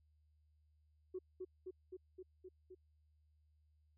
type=tone with echo; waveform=sine; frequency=370 Hz; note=F#4; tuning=in tune; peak=-40 dBFS; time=1.14-1.19 s; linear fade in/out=10 ms; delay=260 ms; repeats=6; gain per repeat=-2 dB; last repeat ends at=2.75 s; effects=tanh soft clip ceiling -36 dBFS + added 76 Hz sine -70 dBFS peak until 3.97 s